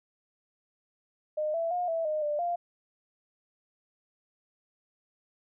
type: tone with pitch steps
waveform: sine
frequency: 611 / 665 / 714 / 658 / 614 / 593 / 696 Hz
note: D#5 / E5 / F5 / E5 / D#5 / D5 / F5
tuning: -32 / +15 / +38 / -3 / -23 / +17 / -6 cents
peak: -27 dBFS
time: 1.37-2.56 s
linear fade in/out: 10 ms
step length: 170 ms
effects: none